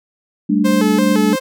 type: chord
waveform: sine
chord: G suspended second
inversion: none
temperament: equal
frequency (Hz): 196 / 220 / 293.7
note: G3 / A3 / D4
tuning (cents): 0 / 0 / 0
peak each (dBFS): -16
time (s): 0.49-1.36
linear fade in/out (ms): 10
type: tone with vibrato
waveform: sawtooth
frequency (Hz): 475.6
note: A#4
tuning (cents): +35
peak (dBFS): -14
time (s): 0.64-1.4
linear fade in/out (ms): 20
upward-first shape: square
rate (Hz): 2.9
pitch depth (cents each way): 170
effects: none